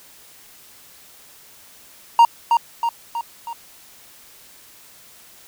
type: tone with echo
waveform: triangle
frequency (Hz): 932.3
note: A#5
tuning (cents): 0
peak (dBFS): -5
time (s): 2.19-2.25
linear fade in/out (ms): 2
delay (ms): 320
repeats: 4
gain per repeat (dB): -5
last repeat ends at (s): 3.53
effects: white hiss -47 dBFS RMS until 5.47 s